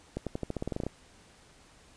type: accelerating click train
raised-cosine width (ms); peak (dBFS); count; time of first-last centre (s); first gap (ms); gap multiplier
2; -19; 13; 0.17-0.866; 97; 0.9
effects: pink hiss -58 dBFS RMS until 1.96 s + resampled to 22050 Hz